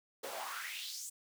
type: noise with high-pass filter sweep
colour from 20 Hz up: pink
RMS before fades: -43 dBFS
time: 0.23-1.1 s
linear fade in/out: 10 ms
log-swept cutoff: 440 to 8200 Hz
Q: 3.9
effects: none